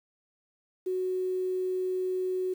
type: tone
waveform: sine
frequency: 370 Hz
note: F#4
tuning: in tune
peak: -27 dBFS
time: 0.86-2.54 s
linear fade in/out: 10 ms
effects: 9-bit